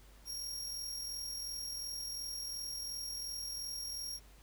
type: tone with amplitude modulation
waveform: sawtooth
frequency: 5588 Hz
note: F8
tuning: in tune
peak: -35 dBFS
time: 0.25-4.2 s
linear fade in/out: 50 ms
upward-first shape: sine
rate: 42.8 Hz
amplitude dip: 40%
effects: added 50 Hz sine -57 dBFS peak until 4.42 s + pink hiss -63 dBFS RMS until 4.42 s